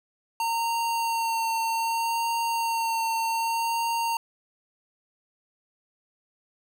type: tone with vibrato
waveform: square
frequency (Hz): 916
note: A#5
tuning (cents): -31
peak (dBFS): -25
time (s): 0.4-4.17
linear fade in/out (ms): 2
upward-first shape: sine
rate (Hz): 0.64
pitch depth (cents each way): 16
effects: none